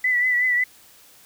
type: tone with vibrato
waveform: sine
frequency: 1982 Hz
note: B6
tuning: 6 cents sharp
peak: -17 dBFS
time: 0.04-0.64 s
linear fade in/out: 5 ms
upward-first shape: triangle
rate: 5.4 Hz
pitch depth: 48 cents each way
effects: white hiss -51 dBFS RMS until 1.25 s